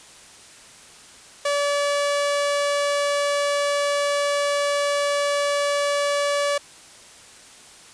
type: tone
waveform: sawtooth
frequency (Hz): 574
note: D5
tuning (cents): -40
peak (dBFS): -16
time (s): 1.45-6.58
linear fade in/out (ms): 5
effects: white hiss -46 dBFS RMS until 7.93 s + resampled to 22050 Hz